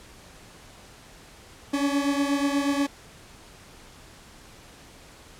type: beating tone pair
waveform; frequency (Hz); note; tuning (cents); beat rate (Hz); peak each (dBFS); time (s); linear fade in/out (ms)
40% pulse; 279.9 / 288.2; C#4 / D4; +17 / -33; 8.3; -23 / -27; 1.73-2.87; 10
effects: pink hiss -49 dBFS RMS until 5.39 s + low-pass 10000 Hz 12 dB/octave